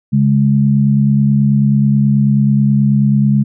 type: tone pair together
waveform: sine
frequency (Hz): 138.41 / 207.7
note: C#3 / G#3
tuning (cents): -2 / 0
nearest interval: perfect fifth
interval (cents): 702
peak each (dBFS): -11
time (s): 0.12-3.44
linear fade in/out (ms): 20
effects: none